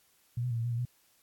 sine tone with pitch steps, 120 / 124.8 / 116.7 / 115.3 / 120.6 / 117.2 / 123 Hz, B2 / B2 / A#2 / A#2 / B2 / A#2 / B2, -49 / +19 / +2 / -19 / -41 / +10 / -7 cents, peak -29 dBFS, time 0.37-0.853 s, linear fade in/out 5 ms, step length 69 ms, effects white hiss -67 dBFS RMS until 1.22 s + AAC 64 kbps

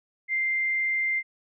sine tone, 2093 Hz, C7, in tune, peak -23 dBFS, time 0.28-1.23 s, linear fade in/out 50 ms, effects none

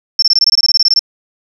sine tone bursts, 5390 Hz, E8, 38 cents sharp, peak -6 dBFS, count 15, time 0.19-0.993 s, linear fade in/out 2 ms, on 33 ms, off 22 ms, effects 7-bit

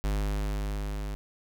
square tone with level ramp, 50.9 Hz, G#1, 34 cents flat, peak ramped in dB -26 to -33 dBFS, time 0.04-1.15 s, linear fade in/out 0 ms, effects none

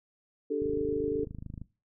sine chord, D suspended fourth, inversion none, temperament equal, 293.7 / 392 / 440 Hz, D4 / G4 / A4, 0 / 0 / 0 cents, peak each -33 / -35 / -29 dBFS, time 0.5-1.25 s, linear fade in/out 10 ms
click train, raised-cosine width 5 ms, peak -28 dBFS, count 27, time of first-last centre 0.62-1.616 s, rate 26.1 Hz
effects noise-tail reverb RT60 0.3 s tail -20 dB re dry

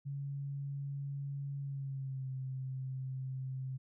sine tone with pitch glide, 140 to 131.38 Hz, C#3 to C3, +18 to +7 cents, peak -37 dBFS, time 0.05-3.78 s, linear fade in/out 20 ms, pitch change -111 cents, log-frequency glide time 1.6-2.29 s, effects none

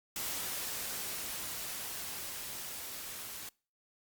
white noise with level ramp, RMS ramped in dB -37 to -44 dBFS, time 0.16-3.49 s, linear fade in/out 2 ms, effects noise-tail reverb RT60 0.4 s tail -26 dB re dry + Opus 48 kbps

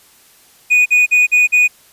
triangle tone bursts, 2472 Hz, D#7, 12 cents flat, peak -6 dBFS, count 5, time 0.7-1.68 s, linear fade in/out 20 ms, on 160 ms, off 45 ms, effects white hiss -48 dBFS RMS until 1.92 s + resampled to 32000 Hz

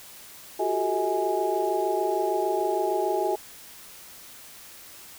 sine tone cluster, 357.3 / 383.9 / 432.4 / 640 / 831 Hz, F4 / G4 / A4 / D#5 / G#5, +40 / -36 / -30 / +49 / +1 cents, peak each -30 / -28 / -31 / -30 / -28 dBFS, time 0.59-3.36 s, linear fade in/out 10 ms, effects white hiss -46 dBFS RMS until 5.18 s

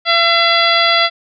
harmonic tone, 677 Hz, E5, 46 cents sharp, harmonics 1 / 2 / 3 / 4 / 5 / 6 / 7, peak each -17 / -16 / -16 / -22 / -16 / -21 / -19 dBFS, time 0.05-1.1 s, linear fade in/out 50 ms, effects none

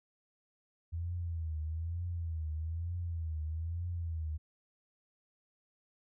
sine tone with vibrato, 82.41 Hz, E2, in tune, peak -34 dBFS, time 0.92-4.38 s, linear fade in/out 20 ms, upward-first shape triangle, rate 1.1 Hz, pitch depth 120 cents each way, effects none

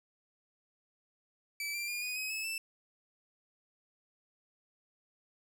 sawtooth tone with pitch steps, 2310 / 2364 / 2419 / 2476 / 2534 / 2593 / 2653 Hz, D7 / D7 / D#7 / D#7 / D#7 / E7 / E7, -29 / +11 / -49 / -9 / +31 / -29 / +10 cents, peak -32 dBFS, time 1.6-2.58 s, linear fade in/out 2 ms, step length 140 ms, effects none

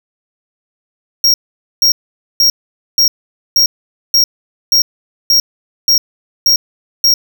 square tone bursts, 5588 Hz, F8, in tune, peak -7 dBFS, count 11, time 1.24-7.14 s, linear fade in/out 2 ms, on 100 ms, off 480 ms, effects none

